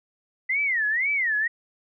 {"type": "tone with vibrato", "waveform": "sine", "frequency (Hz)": 1975.5, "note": "B6", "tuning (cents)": 0, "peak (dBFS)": -21, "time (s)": [0.49, 1.48], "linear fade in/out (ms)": 10, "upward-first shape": "sine", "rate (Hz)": 2, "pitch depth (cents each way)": 270, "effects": []}